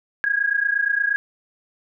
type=tone pair together; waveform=sine; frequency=1628.5 / 1657 Hz; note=G#6 / G#6; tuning=-34 / -4 cents; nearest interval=unison; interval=30 cents; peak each=-21 dBFS; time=0.24-1.16 s; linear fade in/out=0 ms; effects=none